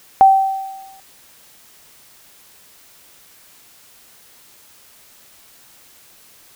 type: tone with exponential decay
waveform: sine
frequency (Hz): 774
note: G5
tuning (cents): -22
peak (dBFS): -3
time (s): 0.21-1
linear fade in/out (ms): 0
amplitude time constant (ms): 170
effects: white hiss -48 dBFS RMS until 6.55 s